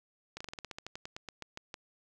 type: slowing click train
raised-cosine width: 0.2 ms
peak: -24 dBFS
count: 17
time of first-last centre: 0.37-1.742 s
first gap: 35 ms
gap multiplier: 1.11
effects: none